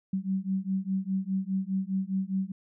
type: beating tone pair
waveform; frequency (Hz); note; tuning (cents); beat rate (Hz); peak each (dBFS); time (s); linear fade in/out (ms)
sine; 188.8 / 193.7; F#3 / G3; +35 / -20; 4.9; -30; 0.13-2.52; 5
effects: none